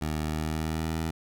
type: tone with pitch glide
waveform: 15% pulse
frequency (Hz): 77.2 to 80.85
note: D#2 to E2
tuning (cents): -13 to -33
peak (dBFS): -22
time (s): 0.01-1.11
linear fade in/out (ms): 10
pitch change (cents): +80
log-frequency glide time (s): 0.28-0.99
effects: none